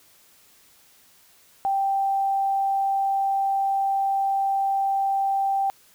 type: tone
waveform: sine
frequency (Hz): 784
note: G5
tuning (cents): 0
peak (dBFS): -20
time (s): 1.65-5.7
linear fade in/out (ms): 0
effects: white hiss -56 dBFS RMS until 5.94 s